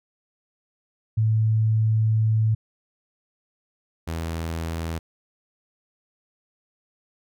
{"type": "tone pair in turn", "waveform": ["sine", "sawtooth"], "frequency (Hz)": [110, 82.15], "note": ["A2", "E2"], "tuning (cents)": [0, -5], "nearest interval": "perfect fourth", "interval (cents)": 505, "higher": "first", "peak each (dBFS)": [-17, -23], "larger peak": "first", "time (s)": [[1.17, 2.55], [4.07, 4.99]], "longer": "first", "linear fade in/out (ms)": 10, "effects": []}